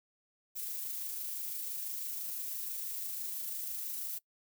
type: noise with amplitude modulation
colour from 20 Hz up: violet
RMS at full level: -38 dBFS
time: 0.55-4.19 s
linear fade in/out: 20 ms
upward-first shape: sine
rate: 26 Hz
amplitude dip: 25%
effects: noise-tail reverb RT60 0.1 s tail -22 dB re dry